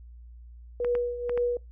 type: tone with tremolo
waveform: sine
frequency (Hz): 484.4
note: B4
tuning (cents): -34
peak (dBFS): -22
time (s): 0.8-1.57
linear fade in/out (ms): 2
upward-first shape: triangle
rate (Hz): 2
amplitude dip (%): 75
type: clicks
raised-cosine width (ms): 0.5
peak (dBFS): -21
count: 4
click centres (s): 0.847 / 0.952 / 1.295 / 1.376
effects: noise-tail reverb RT60 0.2 s tail -24 dB re dry + added 59 Hz sine -44 dBFS peak until 1.71 s